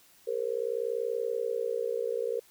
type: tone with amplitude modulation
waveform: sine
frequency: 467.2 Hz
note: A#4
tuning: 4 cents sharp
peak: -24 dBFS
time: 0.27-2.4 s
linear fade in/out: 10 ms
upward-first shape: sine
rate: 60.5 Hz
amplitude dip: 100%
effects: white hiss -60 dBFS RMS until 2.5 s